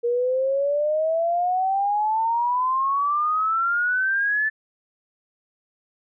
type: exponential sweep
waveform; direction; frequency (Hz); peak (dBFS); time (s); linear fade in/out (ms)
sine; up; 470.5 to 1760; -19; 0.03-4.5; 20
effects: none